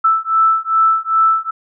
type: beating tone pair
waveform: sine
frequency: 1318.5 / 1321 Hz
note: E6 / E6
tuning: 0 / +3 cents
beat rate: 2.5 Hz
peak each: -14 dBFS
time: 0.04-1.51 s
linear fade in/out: 10 ms
effects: none